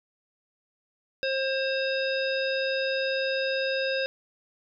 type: harmonic tone with a mistuned harmonic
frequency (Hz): 533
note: C5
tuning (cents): +32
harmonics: 1 / 3 / 5 / 7 / 9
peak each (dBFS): -27 / -32 / -34 / -35 / -37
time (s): 1.23-4.06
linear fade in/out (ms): 0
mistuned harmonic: 9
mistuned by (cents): +68
effects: none